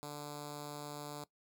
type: tone with notch filter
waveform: 5% pulse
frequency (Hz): 146.83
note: D3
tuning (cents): 0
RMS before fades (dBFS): -45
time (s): 0.03-1.24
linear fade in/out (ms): 0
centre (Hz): 1800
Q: 0.82
effects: noise-tail reverb RT60 0.1 s tail -19 dB re dry